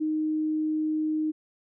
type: tone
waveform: sine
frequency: 310.1 Hz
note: D#4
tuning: 6 cents flat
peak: -24 dBFS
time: 0-1.32 s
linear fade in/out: 20 ms
effects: none